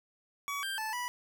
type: tone with pitch steps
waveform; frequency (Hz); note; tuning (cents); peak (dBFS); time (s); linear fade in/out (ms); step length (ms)
25% pulse; 1133 / 1581 / 874 / 980; C#6 / G6 / A5 / B5; +37 / +14 / -12 / -14; -30; 0.48-1.08; 0; 150
effects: none